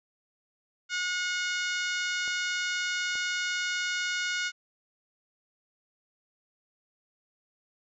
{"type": "harmonic tone", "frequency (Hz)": 724, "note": "F#5", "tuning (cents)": -38, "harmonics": [2, 3, 4, 5, 6, 7, 8, 9, 10], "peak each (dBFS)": [-31, -35, -37, -39, -41, -42, -43, -44, -45], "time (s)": [0.89, 4.52], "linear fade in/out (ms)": 50}
{"type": "clicks", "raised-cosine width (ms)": 1, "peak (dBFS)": -34, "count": 2, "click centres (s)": [2.278, 3.155]}
{"effects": []}